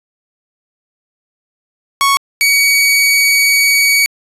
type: tone pair in turn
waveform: sawtooth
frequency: 1108.7 / 2257 Hz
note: C#6 / C#7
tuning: 0 / +31 cents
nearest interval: octave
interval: 1231 cents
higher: second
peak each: -5 dBFS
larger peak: neither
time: 2.01-2.17 / 2.41-4.06 s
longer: second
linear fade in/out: 0 ms
effects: resampled to 32000 Hz